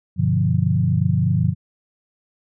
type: chord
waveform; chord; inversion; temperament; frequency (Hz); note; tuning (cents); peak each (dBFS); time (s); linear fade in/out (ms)
sine; G dominant seventh; none; equal; 98 / 123.47 / 146.83 / 174.61; G2 / B2 / D3 / F3; 0 / 0 / 0 / 0; -21; 0.16-1.55; 50
effects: none